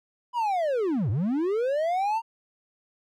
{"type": "linear two-way sweep", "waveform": "triangle", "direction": "down then up", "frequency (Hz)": [1000, 91.9, 930], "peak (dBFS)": -21, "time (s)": [0.33, 2.22], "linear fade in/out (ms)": 50, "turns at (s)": 1.1, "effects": []}